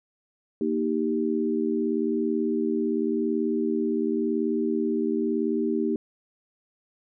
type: chord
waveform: sine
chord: Eb major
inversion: second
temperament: equal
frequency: 233.1 / 311.1 / 392 Hz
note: Bb3 / Eb4 / G4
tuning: 0 / 0 / 0 cents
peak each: -27 dBFS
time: 0.61-5.96 s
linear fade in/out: 2 ms
effects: none